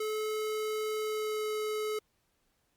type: tone with pitch glide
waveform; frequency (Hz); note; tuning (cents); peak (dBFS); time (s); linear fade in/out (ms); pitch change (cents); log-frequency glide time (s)
square; 430.9 to 428.2; A4 to A4; -36 to -47; -32; 0-1.99; 5; -11; 1-1.48
effects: pink hiss -75 dBFS RMS until 2.76 s + Opus 48 kbps